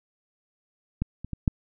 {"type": "clicks", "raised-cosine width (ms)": 5, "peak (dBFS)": [-13, -23, -19, -8], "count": 4, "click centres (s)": [1.02, 1.246, 1.333, 1.478], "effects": []}